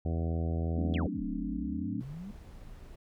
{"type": "harmonic tone", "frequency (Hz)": 82.41, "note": "E2", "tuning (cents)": 0, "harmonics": [1, 2, 3, 4, 5, 6, 7, 8, 9], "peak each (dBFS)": [-30, -36, -40, -42, -44, -46, -47, -48, -49], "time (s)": [0.05, 1.07], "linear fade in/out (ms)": 5}
{"type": "chord", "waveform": "sine", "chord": "D dominant seventh", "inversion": "first", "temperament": "equal with one note detuned", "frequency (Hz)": [185, 220, 263.6, 293.7], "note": ["F#3", "A3", "C4", "D4"], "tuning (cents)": [0, 0, 13, 0], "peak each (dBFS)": -38, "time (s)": [0.76, 2.02], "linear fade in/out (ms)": 10}
{"type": "exponential two-way sweep", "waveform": "sine", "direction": "down then up", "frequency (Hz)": [3520, 30.85, 211.9], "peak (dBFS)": -39, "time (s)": [0.94, 2.31], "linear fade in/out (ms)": 0, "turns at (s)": 1.24}
{"type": "noise", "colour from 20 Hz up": "brown", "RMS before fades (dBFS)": -48, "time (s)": [2, 2.96], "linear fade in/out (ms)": 10}
{"effects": []}